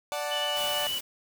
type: chord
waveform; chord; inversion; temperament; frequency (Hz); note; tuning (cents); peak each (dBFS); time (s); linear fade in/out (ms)
sawtooth; D major; none; equal; 587.3 / 740 / 880; D5 / F#5 / A5; 0 / 0 / 0; -28 / -32 / -33; 0.12-0.87; 0
type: tone with vibrato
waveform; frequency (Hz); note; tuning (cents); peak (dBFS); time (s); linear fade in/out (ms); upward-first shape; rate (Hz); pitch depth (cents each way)
sine; 2960; F#7; 0; -29; 0.31-0.99; 10; triangle; 8.4; 12
type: noise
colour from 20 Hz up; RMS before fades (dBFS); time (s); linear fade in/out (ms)
white; -37; 0.56-1.01; 10
effects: none